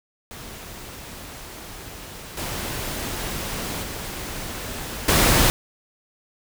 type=noise with level steps; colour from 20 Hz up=pink; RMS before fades=-38 / -29 / -32 / -17 dBFS; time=0.31-5.5 s; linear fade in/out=0 ms; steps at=2.37 / 3.83 / 5.08 s; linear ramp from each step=5 ms; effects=none